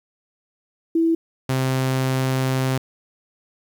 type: tone pair in turn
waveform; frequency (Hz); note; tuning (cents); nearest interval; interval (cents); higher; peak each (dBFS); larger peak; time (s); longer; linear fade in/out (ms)
sine / sawtooth; 329.2 / 131.1; E4 / C3; -2 / +4; octave + major third; 1594; first; -15; neither; 0.95-1.15 / 1.49-2.78; second; 5
effects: 9-bit